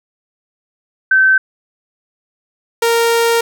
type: tone pair in turn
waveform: sine / sawtooth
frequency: 1541 / 464 Hz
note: G6 / A#4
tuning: -30 / -8 cents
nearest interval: octave + major sixth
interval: 2078 cents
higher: first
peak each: -7 dBFS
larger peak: neither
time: 1.11-1.38 / 2.82-3.41 s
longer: second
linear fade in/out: 5 ms
effects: none